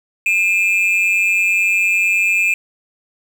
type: tone pair together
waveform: triangle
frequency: 2412 / 2601 Hz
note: D7 / E7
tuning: +46 / -24 cents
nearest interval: minor second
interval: 130 cents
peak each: -14 dBFS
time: 0.26-2.54 s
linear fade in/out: 2 ms
effects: 7-bit